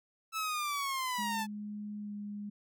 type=linear sweep; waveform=sawtooth; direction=down; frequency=1318.5 to 864 Hz; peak=-29 dBFS; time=0.32-1.47 s; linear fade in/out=50 ms
type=tone with pitch glide; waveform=sine; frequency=208.4 to 205.9 Hz; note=G#3 to G#3; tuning=+6 to -15 cents; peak=-38 dBFS; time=1.18-2.5 s; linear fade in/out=10 ms; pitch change=-21 cents; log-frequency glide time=1.99-2.13 s
effects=none